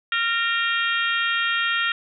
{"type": "harmonic tone with a mistuned harmonic", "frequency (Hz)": 462, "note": "A#4", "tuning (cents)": -16, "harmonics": [3, 4, 5, 6, 7, 8], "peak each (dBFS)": [-24, -25, -31, -29, -28, -34], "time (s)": [0.12, 1.92], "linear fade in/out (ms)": 2, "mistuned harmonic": 5, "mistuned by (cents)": 52, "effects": []}